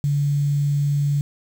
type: tone with quantisation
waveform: sine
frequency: 143.6 Hz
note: D3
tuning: 39 cents flat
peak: -17 dBFS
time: 0.04-1.21 s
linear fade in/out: 0 ms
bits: 7
effects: none